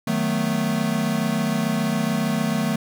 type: chord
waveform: square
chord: B dominant seventh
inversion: first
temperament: equal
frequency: 155.56 / 185 / 220 / 246.9 Hz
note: D#3 / F#3 / A3 / B3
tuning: 0 / 0 / 0 / 0 cents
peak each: -28 / -28 / -24 / -29 dBFS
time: 0.07-2.76 s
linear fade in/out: 5 ms
effects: none